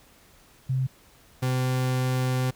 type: tone pair in turn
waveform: sine / 40% pulse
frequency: 130.81 / 128.19 Hz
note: C3 / C3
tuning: 0 / -35 cents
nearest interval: unison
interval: 35 cents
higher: first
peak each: -22 dBFS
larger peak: neither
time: 0.69-0.87 / 1.42-2.51 s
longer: second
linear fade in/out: 10 ms
effects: pink hiss -56 dBFS RMS until 2.55 s